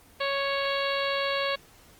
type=harmonic tone; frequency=554.4 Hz; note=C#5; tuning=in tune; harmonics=1 / 2 / 3 / 4 / 5 / 6 / 7 / 8; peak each=-29 / -32 / -34 / -35 / -36 / -37 / -37 / -38 dBFS; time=0.2-1.56 s; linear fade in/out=10 ms; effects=pink hiss -55 dBFS RMS until 1.99 s + Opus 24 kbps